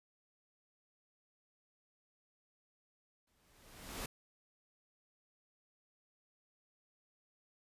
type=noise with exponential growth; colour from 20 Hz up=pink; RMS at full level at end=-40 dBFS; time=3.27-4.06 s; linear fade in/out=5 ms; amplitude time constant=170 ms; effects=resampled to 32000 Hz